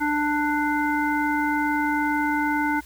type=harmonic tone; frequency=296.3 Hz; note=D4; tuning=15 cents sharp; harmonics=1 / 3 / 5 / 7; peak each=-24 / -25 / -27 / -31 dBFS; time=0-2.81 s; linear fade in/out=20 ms; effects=added 60 Hz sine -46 dBFS peak until 2.85 s + white hiss -50 dBFS RMS until 2.85 s